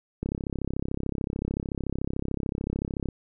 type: click train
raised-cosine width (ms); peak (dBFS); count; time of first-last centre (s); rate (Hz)
3; -16; 97; 0.23-3.087; 33.6
effects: none